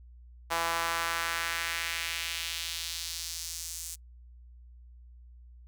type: tone with high-pass filter sweep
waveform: sawtooth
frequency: 167.1 Hz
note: E3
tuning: 24 cents sharp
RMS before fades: -34 dBFS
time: 0.5-3.96 s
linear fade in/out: 20 ms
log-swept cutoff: 880 to 7500 Hz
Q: 1.5
effects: noise-tail reverb RT60 0.1 s tail -26 dB re dry + added 60 Hz sine -49 dBFS peak until 5.67 s